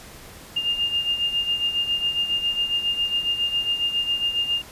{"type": "beating tone pair", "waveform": "sine", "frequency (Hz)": [2814, 2821.3], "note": ["F7", "F7"], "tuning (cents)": [12, 17], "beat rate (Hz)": 7.3, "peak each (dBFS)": [-22, -28], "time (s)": [0.56, 4.62], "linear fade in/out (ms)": 10, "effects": ["pink hiss -43 dBFS RMS until 4.71 s", "resampled to 32000 Hz"]}